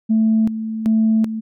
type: tone with tremolo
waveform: sine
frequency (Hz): 220.8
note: A3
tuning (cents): +6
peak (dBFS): -11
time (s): 0.09-1.41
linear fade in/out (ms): 20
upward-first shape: square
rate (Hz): 1.3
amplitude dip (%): 70
effects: tanh soft clip ceiling -8 dBFS